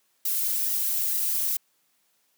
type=noise with flanger; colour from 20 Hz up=violet; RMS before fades=-26 dBFS; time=0.25-1.57 s; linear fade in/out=5 ms; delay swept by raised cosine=1 to 3.3 ms; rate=2.2 Hz; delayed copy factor=+0.85; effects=white hiss -69 dBFS RMS until 2.37 s + high-pass 150 Hz 12 dB/octave